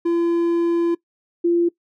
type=tone pair in turn; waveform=triangle / sine; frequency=340 / 343.4 Hz; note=F4 / F4; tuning=-46 / -29 cents; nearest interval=unison; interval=17 cents; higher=second; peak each=-14 dBFS; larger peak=neither; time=0.05-0.95 / 1.44-1.69 s; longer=first; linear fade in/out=10 ms; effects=noise-tail reverb RT60 0.1 s tail -21 dB re dry